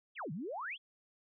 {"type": "exponential two-way sweep", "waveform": "sine", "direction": "down then up", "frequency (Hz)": [3520, 140.2, 3520], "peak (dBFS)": -38, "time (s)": [0.15, 0.78], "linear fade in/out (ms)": 50, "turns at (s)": 0.32, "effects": []}